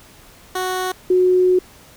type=tone pair in turn; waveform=15% pulse / sine; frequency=370 / 366 Hz; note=F#4 / F#4; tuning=0 / -19 cents; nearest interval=unison; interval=19 cents; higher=first; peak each=-14 / -11 dBFS; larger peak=second; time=0.55-0.92 / 1.1-1.59 s; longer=second; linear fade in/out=5 ms; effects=pink hiss -46 dBFS RMS until 1.96 s